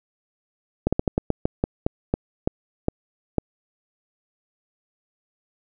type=slowing click train; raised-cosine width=2 ms; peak=-6 dBFS; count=13; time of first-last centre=0.87-3.383 s; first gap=56 ms; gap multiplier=1.22; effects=none